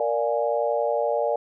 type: chord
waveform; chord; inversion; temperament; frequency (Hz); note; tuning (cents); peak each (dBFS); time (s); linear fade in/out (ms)
sine; Bb dominant seventh; none; equal; 466.2 / 587.3 / 698.5 / 830.6; Bb4 / D5 / F5 / Ab5; 0 / 0 / 0 / 0; -26 / -24 / -29 / -29; 0-1.36; 2
effects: none